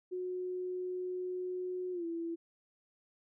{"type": "tone with pitch glide", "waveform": "sine", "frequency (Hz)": [364.8, 334.5], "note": ["F#4", "E4"], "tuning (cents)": [-24, 25], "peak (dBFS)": -35, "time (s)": [0.11, 2.36], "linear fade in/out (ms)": 20, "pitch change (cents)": -151, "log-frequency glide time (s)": [1.92, 2.05], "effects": []}